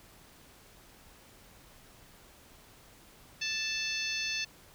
harmonic tone, 880 Hz, A5, in tune, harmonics 2 / 3 / 4 / 5 / 6 / 7, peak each -41 / -35 / -40 / -38 / -41 / -41 dBFS, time 3.41-4.45 s, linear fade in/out 10 ms, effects pink hiss -57 dBFS RMS until 4.74 s

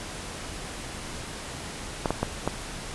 clicks, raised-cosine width 1 ms, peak -10 dBFS, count 4, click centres 2.058 / 2.106 / 2.23 / 2.476 s, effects pink hiss -37 dBFS RMS until 2.94 s + resampled to 24000 Hz

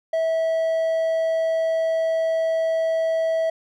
triangle tone, 650 Hz, E5, 24 cents flat, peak -17 dBFS, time 0.13-3.5 s, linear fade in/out 5 ms, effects none

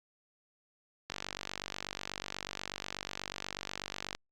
click train, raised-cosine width 0.2 ms, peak -19 dBFS, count 148, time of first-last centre 1.1-4.15 s, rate 48.2 Hz, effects Opus 48 kbps

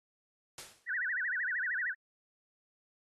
white noise with exponential decay, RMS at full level -41 dBFS, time 0.58-0.92 s, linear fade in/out 1 ms, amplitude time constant 72 ms
sine tone with vibrato, 1700 Hz, G#6, 40 cents sharp, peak -31 dBFS, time 0.86-1.95 s, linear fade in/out 50 ms, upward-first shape sine, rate 13 Hz, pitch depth 250 cents each way
effects low-pass 10000 Hz 12 dB/octave + AAC 32 kbps

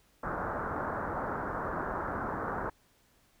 white low-pass noise, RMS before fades -35 dBFS, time 0.23-2.7 s, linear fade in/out 5 ms, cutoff 1500 Hz, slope 48 dB/octave, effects pink hiss -67 dBFS RMS until 3.4 s

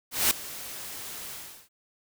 white noise with ADSR envelope, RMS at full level -21 dBFS, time 0.11-1.69 s, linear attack 200 ms, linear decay 3 ms, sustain -18 dB, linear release 380 ms, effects none

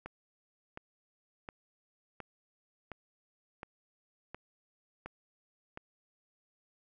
click train, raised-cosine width 0.5 ms, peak -27 dBFS, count 9, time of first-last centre 0.06-5.774 s, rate 1.4 Hz, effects none

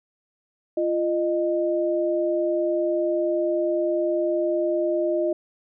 sine tone pair together, 345.1 / 614.9 Hz, F4 / D#5, -21 / -21 cents, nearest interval minor seventh, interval 1000 cents, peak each -23 dBFS, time 0.77-5.33 s, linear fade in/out 5 ms, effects none

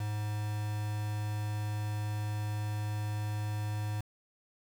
triangle tone with quantisation, 105.3 Hz, G#2, 24 cents sharp, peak -30 dBFS, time 0-4.01 s, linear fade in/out 5 ms, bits 7, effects none

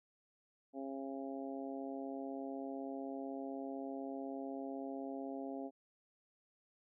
harmonic tone, 135.9 Hz, C#3, 34 cents flat, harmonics 2 / 3 / 4 / 5 / 6, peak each -43 / -49 / -49 / -48 / -54 dBFS, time 0.73-5.71 s, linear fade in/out 50 ms, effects none

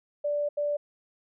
sine tone bursts at uneven times, 585 Hz, D5, 7 cents flat, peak -25 dBFS, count 2, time 0.24-0.49 / 0.57-0.77 s, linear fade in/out 10 ms, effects none

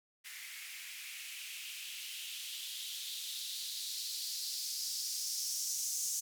violet noise with band-pass filter sweep, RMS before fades -41 dBFS, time 0.24-6.21 s, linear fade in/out 20 ms, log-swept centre 2000 to 6400 Hz, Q 3.3, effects none

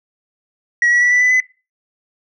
sine tone with pitch steps, 1914 / 1934 / 1954.2 / 1974.6 / 1995.3 / 2016 Hz, A#6 / B6 / B6 / B6 / B6 / B6, +45 / -37 / -19 / -1 / +17 / +35 cents, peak -8 dBFS, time 0.82-1.402 s, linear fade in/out 2 ms, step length 97 ms, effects noise-tail reverb RT60 0.3 s tail -21 dB re dry + tanh soft clip ceiling -9 dBFS

